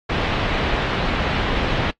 pink low-pass noise, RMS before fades -22 dBFS, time 0.09-1.91 s, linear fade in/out 10 ms, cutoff 3600 Hz, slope 24 dB/octave, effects noise-tail reverb RT60 0.1 s tail -21 dB re dry + AAC 32 kbps

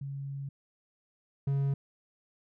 sine / triangle tone pair in turn, 138.59 / 138.59 Hz, C#3 / C#3, 0 / 0 cents, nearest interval unison, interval 0 cents, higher neither, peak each -35 / -24 dBFS, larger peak second, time 0.01-0.49 / 1.47-1.74 s, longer first, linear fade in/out 5 ms, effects none

